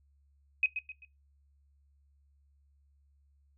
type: tone with echo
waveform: sine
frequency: 2528 Hz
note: D#7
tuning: 27 cents sharp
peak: -22 dBFS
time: 0.63-0.66 s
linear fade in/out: 2 ms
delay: 130 ms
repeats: 3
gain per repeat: -9 dB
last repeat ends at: 1.05 s
effects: noise-tail reverb RT60 0.2 s tail -20 dB re dry + added 70 Hz sine -64 dBFS peak until 3.57 s